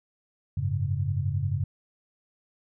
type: chord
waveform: sine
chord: F# suspended second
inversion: none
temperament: equal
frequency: 92.5 / 103.83 / 138.59 Hz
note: F#2 / G#2 / C#3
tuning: 0 / 0 / 0 cents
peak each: -29 dBFS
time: 0.57-1.64 s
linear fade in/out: 5 ms
effects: none